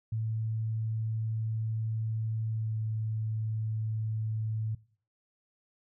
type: tone with pitch glide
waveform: sine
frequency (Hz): 110.9 to 109.75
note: A2 to A2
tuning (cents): +14 to -4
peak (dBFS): -29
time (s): 0.12-4.75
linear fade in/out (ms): 5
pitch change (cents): -18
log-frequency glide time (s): 2.5-2.77
effects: noise-tail reverb RT60 0.5 s tail -22 dB re dry